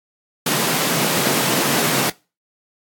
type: high-pass noise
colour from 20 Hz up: pink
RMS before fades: -19 dBFS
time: 0.46-2.1 s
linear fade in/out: 5 ms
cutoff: 130 Hz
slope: 96 dB/octave
effects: noise-tail reverb RT60 0.3 s tail -22 dB re dry + AAC 64 kbps